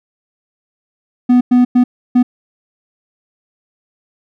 triangle tone bursts at uneven times, 247.4 Hz, B3, 3 cents sharp, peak -4 dBFS, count 4, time 1.29-1.41 / 1.51-1.65 / 1.75-1.84 / 2.15-2.23 s, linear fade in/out 10 ms, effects none

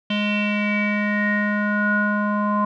square tone with low-pass filter sweep, 207.7 Hz, G#3, in tune, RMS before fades -21 dBFS, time 0.1-2.65 s, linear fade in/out 5 ms, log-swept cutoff 3000 to 1100 Hz, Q 9.2, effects none

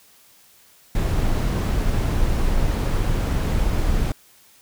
brown noise, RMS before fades -20 dBFS, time 0.95-4.12 s, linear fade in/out 2 ms, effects white hiss -53 dBFS RMS until 4.61 s

